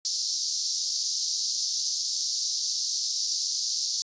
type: band-pass noise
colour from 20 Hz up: white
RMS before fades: -29 dBFS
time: 0.05-4.02 s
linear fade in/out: 0 ms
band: 4400 to 6200 Hz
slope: 48 dB/octave
effects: resampled to 16000 Hz